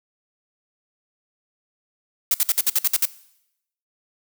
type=noise bursts; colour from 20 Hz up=blue; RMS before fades=-18 dBFS; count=9; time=2.31-3.054 s; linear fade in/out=2 ms; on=32 ms; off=57 ms; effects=noise-tail reverb RT60 0.8 s tail -19 dB re dry